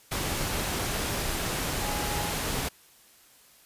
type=tone in noise; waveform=sine; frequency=830.6 Hz; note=G#5; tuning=in tune; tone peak=-35 dBFS; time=1.81-2.32 s; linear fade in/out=10 ms; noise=pink; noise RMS=-30 dBFS; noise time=0.11-2.69 s; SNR=-8 dB; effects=white hiss -57 dBFS RMS until 3.65 s + resampled to 32000 Hz